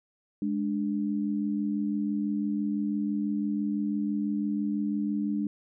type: tone pair together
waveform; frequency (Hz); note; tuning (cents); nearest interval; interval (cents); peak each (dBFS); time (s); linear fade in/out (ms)
sine; 207.7 / 293.7; G#3 / D4; 0 / 0; tritone; 600; -28 / -30; 0.42-5.47; 2
effects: none